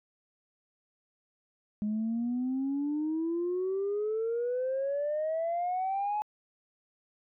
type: exponential sweep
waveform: sine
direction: up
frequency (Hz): 207.7 to 853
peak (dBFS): -27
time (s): 1.82-6.22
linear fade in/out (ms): 0
effects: tanh soft clip ceiling -25 dBFS